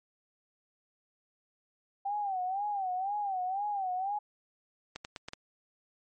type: tone with vibrato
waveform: sine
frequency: 779 Hz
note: G5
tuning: 11 cents flat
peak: -30 dBFS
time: 2.05-4.19 s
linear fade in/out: 10 ms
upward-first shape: sine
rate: 2 Hz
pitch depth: 120 cents each way
type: clicks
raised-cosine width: 0.2 ms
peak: -22 dBFS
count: 5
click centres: 4.96 / 5.049 / 5.162 / 5.285 / 5.334 s
effects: MP3 48 kbps